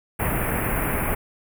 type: band-stop noise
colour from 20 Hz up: pink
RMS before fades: -24 dBFS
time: 0.19-1.15 s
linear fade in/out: 10 ms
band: 2500 to 10000 Hz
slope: 48 dB/octave
effects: none